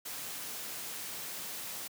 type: noise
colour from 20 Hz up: white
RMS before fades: -41 dBFS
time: 0.05-1.88 s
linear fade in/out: 10 ms
effects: high-pass 100 Hz 12 dB/octave